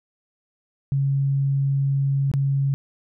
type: tone with dropouts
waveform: sine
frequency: 138 Hz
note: C#3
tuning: 7 cents flat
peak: -18 dBFS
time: 0.92-2.74 s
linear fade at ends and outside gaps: 0 ms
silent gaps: 2.315-2.338 s
effects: none